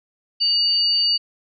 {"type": "tone pair together", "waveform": "sine", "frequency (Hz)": [2882, 4589], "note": ["F#7", "D8"], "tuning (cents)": [-46, -41], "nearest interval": "minor sixth", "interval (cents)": 805, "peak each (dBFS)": [-26, -16], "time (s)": [0.4, 1.18], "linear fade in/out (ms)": 20, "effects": []}